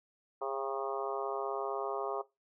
harmonic tone with a mistuned harmonic, 136.1 Hz, C#3, 31 cents flat, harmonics 3 / 4 / 5 / 6 / 7 / 8 / 9, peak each -39 / -40 / -41 / -42 / -42 / -43 / -44 dBFS, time 0.41-2.22 s, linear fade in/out 10 ms, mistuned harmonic 6, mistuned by -45 cents, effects noise-tail reverb RT60 0.2 s tail -18 dB re dry

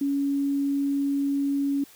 sine tone, 280 Hz, C#4, 18 cents sharp, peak -22 dBFS, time 0.01-1.84 s, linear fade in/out 5 ms, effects white hiss -52 dBFS RMS until 1.95 s

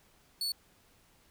40% pulse tone, 4435 Hz, C#8, in tune, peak -30 dBFS, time 0.41-0.52 s, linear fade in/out 2 ms, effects pink hiss -65 dBFS RMS until 1.3 s

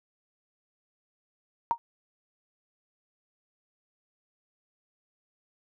sine tone with exponential decay, 932.3 Hz, A#5, in tune, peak -17 dBFS, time 1.71-1.78 s, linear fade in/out 0 ms, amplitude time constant 15 ms, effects none

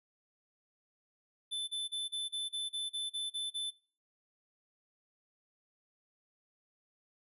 square tone bursts, 3520 Hz, A7, in tune, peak -35 dBFS, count 11, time 1.51-3.71 s, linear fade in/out 20 ms, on 170 ms, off 33 ms, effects noise-tail reverb RT60 0.4 s tail -23 dB re dry + resampled to 32000 Hz

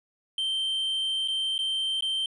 triangle tone with dropouts, 3127 Hz, G7, 5 cents flat, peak -24 dBFS, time 0.38-2.26 s, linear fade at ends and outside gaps 2 ms, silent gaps 1.277-1.283 / 1.58-1.589 / 2.008-2.023 s, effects resampled to 24000 Hz

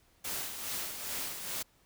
white noise with tremolo, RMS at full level -36 dBFS, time 0.24-1.63 s, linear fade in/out 10 ms, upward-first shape sine, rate 2.4 Hz, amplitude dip 50%, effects pink hiss -67 dBFS RMS until 1.85 s

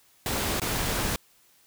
pink noise with dropouts, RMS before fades -28 dBFS, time 0.26-1.16 s, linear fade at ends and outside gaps 1 ms, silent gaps 0.599-0.617 s, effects white hiss -61 dBFS RMS until 1.66 s

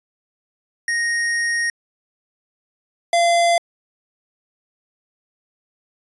square tone pair in turn, 1866 / 685.8 Hz, A#6 / F5, +1 / -32 cents, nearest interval octave + perfect fourth, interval 1733 cents, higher first, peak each -19 / -14 dBFS, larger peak second, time 0.88-1.7 / 3.13-3.58 s, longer first, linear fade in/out 2 ms, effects resampled to 24000 Hz

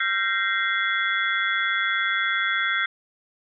sine tone cluster, 1368 / 1565 / 1882 / 2079 / 3383 Hz, F6 / G6 / A#6 / C7 / G#7, -36 / -3 / +16 / -12 / +31 cents, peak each -27 / -26 / -29 / -27 / -30 dBFS, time 0-2.86 s, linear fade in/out 5 ms, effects none

